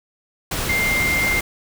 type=tone in noise; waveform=sine; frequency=2103 Hz; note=C7; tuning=8 cents sharp; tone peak=-18 dBFS; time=0.69-1.4 s; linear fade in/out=5 ms; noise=pink; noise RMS=-24 dBFS; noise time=0.51-1.41 s; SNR=+3 dB; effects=none